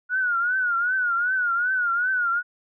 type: tone with vibrato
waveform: sine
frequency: 1451 Hz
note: F#6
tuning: 34 cents flat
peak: -20 dBFS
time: 0.09-2.43 s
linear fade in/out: 50 ms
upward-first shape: triangle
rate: 2.6 Hz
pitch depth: 120 cents each way
effects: none